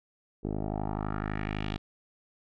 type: tone with low-pass filter sweep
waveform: 10% pulse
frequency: 51.91 Hz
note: G#1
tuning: in tune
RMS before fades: -33 dBFS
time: 0.43-1.78 s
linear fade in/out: 20 ms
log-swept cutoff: 440 to 3700 Hz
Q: 2.5
effects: none